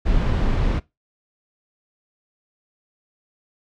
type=noise; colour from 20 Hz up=brown; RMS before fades=-19 dBFS; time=0.05-0.8 s; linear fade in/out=20 ms; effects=noise-tail reverb RT60 0.2 s tail -19 dB re dry + low-pass 4000 Hz 12 dB/octave